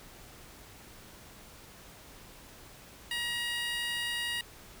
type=tone with high-pass filter; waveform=15% pulse; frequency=951 Hz; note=A#5; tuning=34 cents sharp; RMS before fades=-34 dBFS; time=3.11-4.41 s; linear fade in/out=2 ms; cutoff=2100 Hz; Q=1.6; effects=pink hiss -52 dBFS RMS until 4.8 s